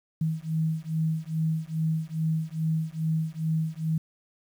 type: beating tone pair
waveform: sine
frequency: 158.4 / 160.8 Hz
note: D#3 / E3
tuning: +31 / -43 cents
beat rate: 2.4 Hz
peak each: -28 dBFS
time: 0.21-3.98 s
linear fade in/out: 5 ms
effects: 9-bit